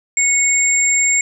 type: tone pair together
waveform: sine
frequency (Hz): 2200 / 7411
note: C#7 / A#8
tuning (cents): -14 / -11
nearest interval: octave + major sixth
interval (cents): 2103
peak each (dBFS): -16 / -14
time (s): 0.17-1.21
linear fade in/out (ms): 2
effects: none